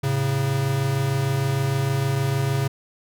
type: tone pair together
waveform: square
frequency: 110 / 136.56 Hz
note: A2 / C#3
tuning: 0 / -26 cents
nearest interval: major third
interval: 374 cents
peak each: -27 / -22 dBFS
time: 0.03-2.68 s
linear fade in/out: 10 ms
effects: none